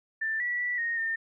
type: tone with pitch steps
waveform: sine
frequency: 1776 / 1947 / 1959 / 1860 / 1813 Hz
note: A6 / B6 / B6 / A#6 / A#6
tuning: +16 / -25 / -15 / -4 / -49 cents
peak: -27 dBFS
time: 0.21-1.16 s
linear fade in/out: 10 ms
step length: 190 ms
effects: none